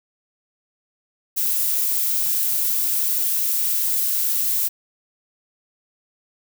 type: noise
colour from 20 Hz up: violet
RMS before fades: -21 dBFS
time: 1.36-4.69 s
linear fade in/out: 20 ms
effects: none